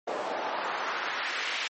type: noise with band-pass filter sweep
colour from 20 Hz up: pink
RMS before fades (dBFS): -32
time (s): 0.07-1.68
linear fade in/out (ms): 10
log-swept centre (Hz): 590 to 2600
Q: 1.3
effects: high-pass 300 Hz 12 dB/octave + MP3 32 kbps